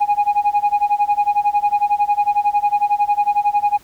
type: tone with tremolo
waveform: sine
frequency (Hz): 825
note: G#5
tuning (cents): -12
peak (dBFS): -8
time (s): 0-3.78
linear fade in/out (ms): 20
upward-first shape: sine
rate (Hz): 11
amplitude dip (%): 95
effects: tanh soft clip ceiling -10 dBFS + pink hiss -49 dBFS RMS until 3.83 s